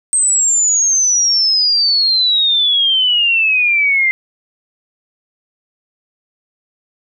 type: exponential sweep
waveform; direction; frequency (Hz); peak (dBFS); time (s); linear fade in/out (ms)
sine; down; 8372 to 2076; -10; 0.13-4.11; 0
effects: none

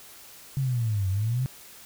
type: linear two-way sweep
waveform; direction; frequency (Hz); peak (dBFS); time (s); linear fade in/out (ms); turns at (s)
sine; down then up; 138.59 to 92.4 to 133.7; -23; 0.57-1.46; 0; 1.09
effects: white hiss -48 dBFS RMS until 1.85 s

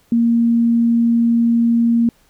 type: tone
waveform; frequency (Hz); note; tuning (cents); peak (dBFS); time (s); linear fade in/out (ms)
sine; 233.1; A#3; 0; -11; 0.12-2.09; 2
effects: pink hiss -56 dBFS RMS until 2.29 s

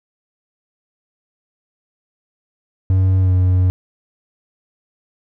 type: tone with pitch glide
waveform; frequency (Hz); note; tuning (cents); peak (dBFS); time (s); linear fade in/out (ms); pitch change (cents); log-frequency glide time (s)
triangle; 94.1 to 91.79; F#2 to F#2; +30 to -13; -9; 2.9-3.7; 0; -43; 3.2-3.32
effects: none

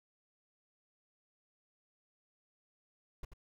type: noise with echo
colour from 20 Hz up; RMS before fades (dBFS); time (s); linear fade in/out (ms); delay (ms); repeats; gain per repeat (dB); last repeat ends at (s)
brown; -40; 3.23-3.25; 5; 86; 1; -9; 3.336
effects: none

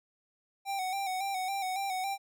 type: tone with vibrato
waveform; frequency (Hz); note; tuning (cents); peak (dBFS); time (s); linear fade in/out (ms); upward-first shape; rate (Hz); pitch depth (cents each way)
square; 766; G5; -40; -32; 0.65-2.18; 50; square; 3.6; 50
effects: none

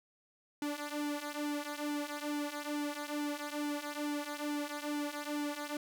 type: tone with flanger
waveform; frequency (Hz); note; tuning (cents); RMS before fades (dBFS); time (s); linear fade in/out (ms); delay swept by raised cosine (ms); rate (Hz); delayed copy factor
sawtooth; 293.7; D4; 0; -38; 0.62-5.77; 2; 1.8 to 3.8; 2.3; -0.8
effects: none

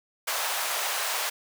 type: high-pass noise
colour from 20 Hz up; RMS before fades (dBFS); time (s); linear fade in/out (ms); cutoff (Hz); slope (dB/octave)
pink; -29; 0.27-1.3; 10; 650; 24
effects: none

